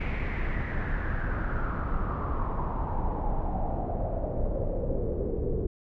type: noise with low-pass filter sweep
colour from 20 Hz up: brown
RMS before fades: -29 dBFS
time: 0-5.67 s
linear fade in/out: 10 ms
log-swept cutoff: 2300 to 410 Hz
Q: 5.2
effects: none